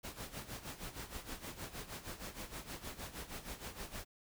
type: noise with tremolo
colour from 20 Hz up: pink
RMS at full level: -44 dBFS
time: 0.03-4.05 s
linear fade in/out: 20 ms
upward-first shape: sine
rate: 6.4 Hz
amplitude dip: 75%
effects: none